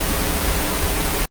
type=noise with comb filter; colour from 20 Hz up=pink; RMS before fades=-20 dBFS; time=0-1.26 s; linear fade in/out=10 ms; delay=8.4 ms; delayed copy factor=-0.65; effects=Opus 32 kbps